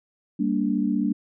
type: tone cluster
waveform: sine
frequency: 198 / 232.6 / 290.2 Hz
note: G3 / A#3 / D4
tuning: +18 / -4 / -21 cents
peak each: -25 dBFS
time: 0.39-1.13 s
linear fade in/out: 10 ms
effects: none